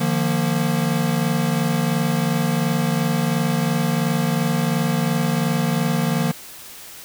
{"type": "chord", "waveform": "square", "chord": "Eb suspended second", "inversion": "none", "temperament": "equal with one note detuned", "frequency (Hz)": [151.75, 174.61, 233.1], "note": ["Eb3", "F3", "Bb3"], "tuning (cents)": [-43, 0, 0], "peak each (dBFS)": [-23, -23, -24], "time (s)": [0, 6.32], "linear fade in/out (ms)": 10, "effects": ["white hiss -39 dBFS RMS until 7.04 s"]}